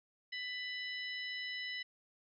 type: harmonic tone with a mistuned harmonic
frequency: 994 Hz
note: B5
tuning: 11 cents sharp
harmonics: 2 / 3 / 4 / 5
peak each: -41 / -45 / -48 / -50 dBFS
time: 0.32-1.83 s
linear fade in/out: 10 ms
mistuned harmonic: 5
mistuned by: +77 cents
effects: none